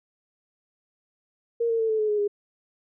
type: tone with pitch steps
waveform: sine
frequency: 466.2 / 456.3 / 446.7 / 437.2 / 428 / 419 / 410.1 Hz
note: A#4 / A#4 / A4 / A4 / A4 / G#4 / G#4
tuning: 0 / -37 / +26 / -11 / -48 / +15 / -22 cents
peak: -21 dBFS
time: 1.6-2.279 s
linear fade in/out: 10 ms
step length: 97 ms
effects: none